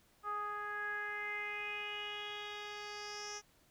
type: tone with low-pass filter sweep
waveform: 10% pulse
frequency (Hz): 415.3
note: G#4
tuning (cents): 0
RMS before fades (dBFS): -42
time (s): 0.23-3.42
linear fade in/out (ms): 50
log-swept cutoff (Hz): 1200 to 5900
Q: 6
effects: pink hiss -69 dBFS RMS until 3.7 s